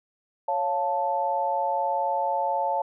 sine chord, Db augmented, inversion none, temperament equal, 554.4 / 698.5 / 880 Hz, Db5 / F5 / A5, 0 / 0 / 0 cents, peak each -29 / -29 / -25 dBFS, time 0.48-2.82 s, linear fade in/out 5 ms, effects none

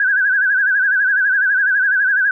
sine tone with vibrato, 1577 Hz, G6, 10 cents sharp, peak -12 dBFS, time 0-2.31 s, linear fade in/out 2 ms, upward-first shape sine, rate 12 Hz, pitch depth 100 cents each way, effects none

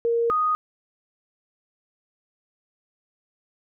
sine tone pair in turn, 466.2 / 1242.4 Hz, A#4 / D#6, 0 / -3 cents, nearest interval octave + perfect fourth, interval 1697 cents, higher second, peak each -19 dBFS, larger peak neither, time 0.05-0.3 / 0.3-0.55 s, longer neither, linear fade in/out 0 ms, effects none

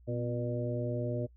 harmonic tone with a mistuned harmonic, 120 Hz, B2, 49 cents flat, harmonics 1 / 2 / 3 / 4 / 5, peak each -34 / -39 / -39 / -40 / -38 dBFS, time 0.07-1.27 s, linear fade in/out 20 ms, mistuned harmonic 2, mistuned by +74 cents, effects noise-tail reverb RT60 0.1 s tail -22 dB re dry + added 60 Hz sine -55 dBFS peak until 1.36 s

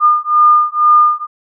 sine beating tone pair, 1211 / 1213.1 Hz, D#6 / D#6, -47 / -44 cents, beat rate 2.1 Hz, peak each -10 dBFS, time 0-1.27 s, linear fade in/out 50 ms, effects none

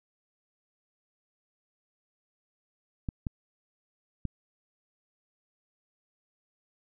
clicks, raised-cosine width 5 ms, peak -19 dBFS, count 3, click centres 3.088 / 3.268 / 4.253 s, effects none

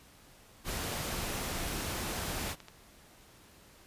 pink noise, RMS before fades -36 dBFS, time 0.64-2.56 s, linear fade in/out 50 ms
clicks, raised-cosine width 0.2 ms, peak -30 dBFS, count 3, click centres 1.925 / 2.603 / 2.684 s
effects pink hiss -58 dBFS RMS until 3.86 s + resampled to 32000 Hz

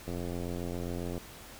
click train, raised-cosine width 2 ms, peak -24 dBFS, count 97, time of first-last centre 0.08-1.178 s, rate 87.4 Hz, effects pink hiss -49 dBFS RMS until 1.59 s

